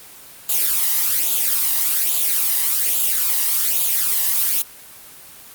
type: noise with flanger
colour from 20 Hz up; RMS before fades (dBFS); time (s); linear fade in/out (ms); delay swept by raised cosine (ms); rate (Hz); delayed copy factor
blue; -18; 0.49-4.62; 2; 0.27 to 1.04; 1.2; +0.65
effects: white hiss -41 dBFS RMS until 5.54 s + Opus 24 kbps